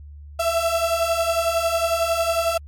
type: beating tone pair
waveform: 35% pulse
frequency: 660 / 671 Hz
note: E5 / E5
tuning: +2 / +31 cents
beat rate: 11 Hz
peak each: -22 / -19 dBFS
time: 0.39-2.58 s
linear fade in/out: 10 ms
effects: added 73 Hz sine -37 dBFS peak until 2.67 s + MP3 64 kbps